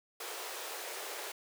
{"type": "high-pass noise", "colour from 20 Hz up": "pink", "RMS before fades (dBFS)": -42, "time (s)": [0.2, 1.32], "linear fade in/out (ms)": 5, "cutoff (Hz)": 380, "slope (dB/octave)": 48, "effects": []}